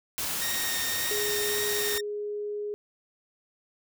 white noise, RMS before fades -31 dBFS, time 0.18-1.98 s, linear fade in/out 0 ms
15% pulse tone with vibrato, 1853 Hz, A#6, 11 cents flat, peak -25 dBFS, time 0.41-2.01 s, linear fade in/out 10 ms, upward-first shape sine, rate 1.8 Hz, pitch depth 14 cents each way
sine tone, 415.3 Hz, G#4, in tune, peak -30 dBFS, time 1.11-2.74 s, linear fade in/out 0 ms
effects none

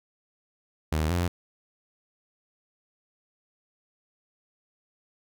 sawtooth tone pair in turn, 77.78 / 87.7 Hz, D#2 / F2, 0 / +8 cents, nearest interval major second, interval 208 cents, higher second, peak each -20 dBFS, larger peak neither, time 0.92-1.1 / 1.1-1.28 s, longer neither, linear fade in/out 5 ms, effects none

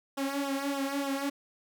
sawtooth tone with flanger, 277.2 Hz, C#4, in tune, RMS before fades -32 dBFS, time 0.17-1.3 s, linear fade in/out 10 ms, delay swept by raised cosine 0.44 to 3.34 ms, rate 3.4 Hz, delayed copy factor -0.9, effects none

